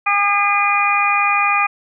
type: harmonic tone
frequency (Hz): 405.8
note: G#4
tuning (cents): -40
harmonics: 2 / 3 / 4 / 5 / 6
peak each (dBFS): -20 / -17 / -29 / -24 / -17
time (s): 0.06-1.67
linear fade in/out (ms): 10
effects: none